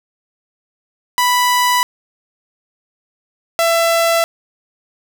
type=tone pair in turn; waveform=sawtooth; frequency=987.8 / 668.9 Hz; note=B5 / E5; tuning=0 / +25 cents; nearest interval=perfect fifth; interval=675 cents; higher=first; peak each=-8 dBFS; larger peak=neither; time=1.18-1.83 / 3.59-4.24 s; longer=neither; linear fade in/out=0 ms; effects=none